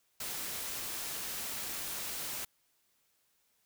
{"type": "noise", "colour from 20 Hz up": "white", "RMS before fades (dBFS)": -39, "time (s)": [0.2, 2.45], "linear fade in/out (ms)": 5, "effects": ["white hiss -74 dBFS RMS until 3.65 s"]}